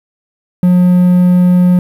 triangle tone, 179.4 Hz, F3, 47 cents sharp, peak -3 dBFS, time 0.63-1.79 s, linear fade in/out 2 ms, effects 7-bit

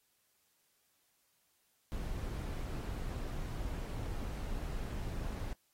brown noise, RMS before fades -39 dBFS, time 1.92-5.53 s, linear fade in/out 0 ms, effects white hiss -75 dBFS RMS until 5.73 s + AAC 48 kbps

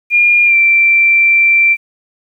sine tone with pitch glide, 2415 to 2350 Hz, D7 to D7, +48 to +1 cents, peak -6 dBFS, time 0.1-1.77 s, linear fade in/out 50 ms, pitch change -47 cents, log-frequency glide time 0.45-0.55 s, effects 8-bit

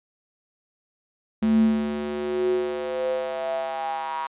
square tone with high-pass filter sweep, 73.42 Hz, D2, in tune, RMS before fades -25 dBFS, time 1.42-4.27 s, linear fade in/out 5 ms, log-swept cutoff 200 to 1000 Hz, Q 8.9, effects resampled to 8000 Hz

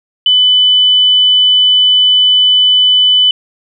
sine tone, 3000 Hz, F#7, 23 cents sharp, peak -5 dBFS, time 0.26-3.31 s, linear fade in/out 2 ms, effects none

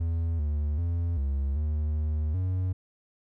triangle tone with pitch steps, 82.9 / 74.1 / 85.2 / 69 / 76 / 76.6 / 92.4 Hz, E2 / D2 / F2 / C#2 / D#2 / D#2 / F#2, +10 / +16 / -42 / -7 / -40 / -27 / -2 cents, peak -23 dBFS, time 0-2.73 s, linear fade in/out 10 ms, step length 390 ms, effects none

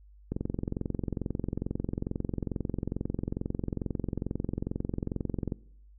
click train, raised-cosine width 3 ms, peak -18 dBFS, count 117, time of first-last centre 0.32-5.522 s, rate 22.3 Hz, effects noise-tail reverb RT60 0.7 s tail -22 dB re dry + added 50 Hz sine -52 dBFS peak until 5.98 s

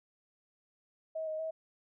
sine tone with pitch steps, 638 / 626 / 641 Hz, D#5 / D#5 / E5, +43 / +10 / -49 cents, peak -34 dBFS, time 1.15-1.51 s, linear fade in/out 10 ms, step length 120 ms, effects none

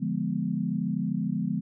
sine chord, D diminished seventh, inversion none, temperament equal, 146.83 / 174.61 / 207.7 / 246.9 Hz, D3 / F3 / Ab3 / Cb4, 0 / 0 / 0 / 0 cents, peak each -34 / -30 / -30 / -32 dBFS, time 0-1.61 s, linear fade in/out 20 ms, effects none

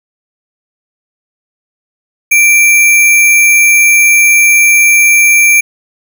sine tone with sample-and-hold, 2348 Hz, D7, 1 cent flat, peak -3 dBFS, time 2.31-5.61 s, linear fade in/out 10 ms, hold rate 8820 Hz, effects none

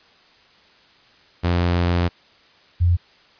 sawtooth / sine tone pair in turn, 87.31 / 87.31 Hz, F2 / F2, 0 / 0 cents, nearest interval unison, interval 0 cents, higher neither, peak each -13 dBFS, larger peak neither, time 1.43-2.09 / 2.8-2.97 s, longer first, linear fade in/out 20 ms, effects white hiss -53 dBFS RMS until 3.39 s + resampled to 11025 Hz

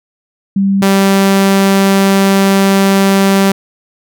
sine / sawtooth tone pair in turn, 196 / 195.3 Hz, G3 / G3, 0 / -6 cents, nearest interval unison, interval 6 cents, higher first, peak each -8 / -3 dBFS, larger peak second, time 0.56-0.82 / 0.82-3.52 s, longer second, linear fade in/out 5 ms, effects none

